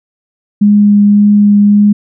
sine tone with vibrato, 205.6 Hz, G#3, 17 cents flat, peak -3 dBFS, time 0.61-1.93 s, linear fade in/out 10 ms, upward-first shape triangle, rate 1.8 Hz, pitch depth 10 cents each way, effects none

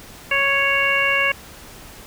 harmonic tone, 554.4 Hz, C#5, in tune, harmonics 1 / 2 / 3 / 4 / 5, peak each -26 / -25 / -22 / -20 / -21 dBFS, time 0.31-1.32 s, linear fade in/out 5 ms, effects pink hiss -41 dBFS RMS until 2.06 s

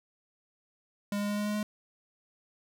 square tone with pitch steps, 203.8 / 205.1 / 206.4 / 207.7 / 209 / 210.4 Hz, G#3 / G#3 / G#3 / G#3 / G#3 / G#3, -32 / -21 / -10 / 0 / +11 / +23 cents, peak -30 dBFS, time 1.12-1.63 s, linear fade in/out 2 ms, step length 85 ms, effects none

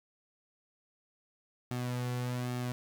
sawtooth tone with flanger, 123.8 Hz, B2, 5 cents sharp, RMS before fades -35 dBFS, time 1.71-2.72 s, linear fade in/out 0 ms, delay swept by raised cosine 2 to 3.2 ms, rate 1.2 Hz, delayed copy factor -0.55, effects none

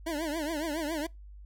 25% pulse tone with vibrato, 311.1 Hz, D#4, in tune, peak -27 dBFS, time 0.06-1.07 s, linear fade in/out 10 ms, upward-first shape triangle, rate 7.2 Hz, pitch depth 170 cents each way, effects noise-tail reverb RT60 0.2 s tail -25 dB re dry + added 50 Hz sine -45 dBFS peak until 1.45 s

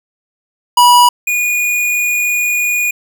square tone pair in turn, 974 / 2449 Hz, B5 / D#7, -24 / -28 cents, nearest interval octave + major third, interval 1596 cents, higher second, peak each -5 / -13 dBFS, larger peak first, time 0.77-1.09 / 1.27-2.91 s, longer second, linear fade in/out 5 ms, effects none

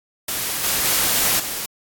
white noise with level steps, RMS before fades -24 / -20 / -18 / -27 dBFS, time 0.28-1.66 s, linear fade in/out 5 ms, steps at 0.63 / 0.84 / 1.39 s, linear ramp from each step 10 ms, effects AAC 64 kbps

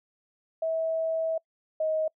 sine tone pair in turn, 648 / 629.2 Hz, E5 / D#5, -30 / +19 cents, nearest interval minor second, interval 51 cents, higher first, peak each -25 / -24 dBFS, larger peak second, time 0.62-1.38 / 1.8-2.08 s, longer first, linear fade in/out 5 ms, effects noise-tail reverb RT60 0.1 s tail -26 dB re dry

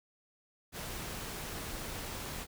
pink noise, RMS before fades -41 dBFS, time 0.72-2.47 s, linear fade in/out 50 ms, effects none

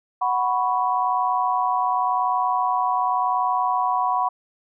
sine chord, F# suspended fourth, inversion none, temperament equal, 740 / 987.8 / 1108.7 Hz, F#5 / B5 / C#6, 0 / 0 / 0 cents, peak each -23 / -22 / -25 dBFS, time 0.21-4.29 s, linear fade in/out 10 ms, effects none

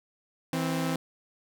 sawtooth tone pair together, 162.97 / 261.6 Hz, E3 / C4, -19 / 0 cents, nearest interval minor sixth, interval 819 cents, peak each -26 dBFS, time 0.53-0.96 s, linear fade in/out 2 ms, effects none

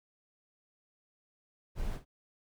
brown noise with echo, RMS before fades -35 dBFS, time 1.75-2 s, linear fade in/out 50 ms, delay 52 ms, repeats 1, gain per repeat -13 dB, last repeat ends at 2.052 s, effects none

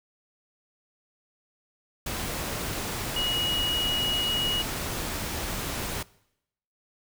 sine tone in noise, 2900 Hz, F#7, 35 cents flat, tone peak -26 dBFS, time 3.16-4.62 s, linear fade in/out 5 ms, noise pink, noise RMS -32 dBFS, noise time 2.06-6.03 s, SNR +3 dB, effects noise-tail reverb RT60 0.8 s tail -22 dB re dry

